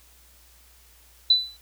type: tone with exponential decay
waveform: sine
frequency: 3986 Hz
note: B7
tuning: 15 cents sharp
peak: -11 dBFS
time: 1.3-1.57 s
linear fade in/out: 5 ms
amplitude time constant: 58 ms
effects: added 60 Hz sine -56 dBFS peak until 1.61 s + white hiss -56 dBFS RMS until 1.61 s